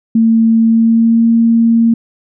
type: tone with pitch glide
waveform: sine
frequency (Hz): 225.9 to 229.8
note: A3 to A#3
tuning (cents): +46 to -25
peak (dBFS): -6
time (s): 0.15-1.94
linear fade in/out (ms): 5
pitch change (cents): +29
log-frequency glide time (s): 0.61-1.27
effects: none